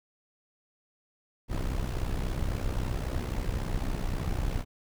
brown noise with amplitude modulation, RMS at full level -27 dBFS, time 1.48-4.65 s, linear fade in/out 50 ms, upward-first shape sine, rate 63.7 Hz, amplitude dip 75%, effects none

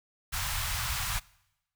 pink band-stop noise, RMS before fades -32 dBFS, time 0.32-1.2 s, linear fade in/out 20 ms, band 120 to 900 Hz, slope 24 dB/octave, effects noise-tail reverb RT60 0.9 s tail -23 dB re dry

